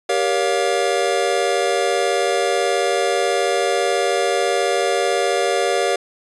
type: chord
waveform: square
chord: G half-diminished seventh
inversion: none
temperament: just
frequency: 392 / 470.4 / 564.5 / 705.6 Hz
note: G4 / Bb4 / Db5 / F5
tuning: 0 / +16 / +31 / +18 cents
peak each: -23 dBFS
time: 0.09-5.96 s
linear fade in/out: 5 ms
effects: resampled to 24000 Hz